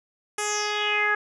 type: tone with low-pass filter sweep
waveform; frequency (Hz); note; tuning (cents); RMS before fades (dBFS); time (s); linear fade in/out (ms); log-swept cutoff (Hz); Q
10% pulse; 418.4; G#4; +13; -25; 0.38-1.15; 5; 9100 to 1600; 4.7
effects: none